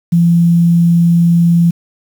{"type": "tone with quantisation", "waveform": "sine", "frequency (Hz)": 170.2, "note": "F3", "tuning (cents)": -44, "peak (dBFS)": -6, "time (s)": [0.12, 1.71], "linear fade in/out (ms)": 10, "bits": 6, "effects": []}